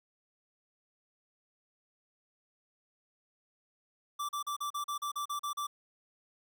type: tone bursts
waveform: square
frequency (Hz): 1168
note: D6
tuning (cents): -10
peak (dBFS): -34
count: 11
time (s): 4.19-5.67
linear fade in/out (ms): 10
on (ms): 100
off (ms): 38
effects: none